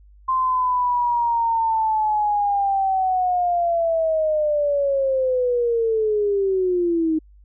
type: linear sweep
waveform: sine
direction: down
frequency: 1046.5 to 311.1 Hz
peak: -17 dBFS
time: 0.28-7.19 s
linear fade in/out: 10 ms
effects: added 50 Hz sine -46 dBFS peak until 7.44 s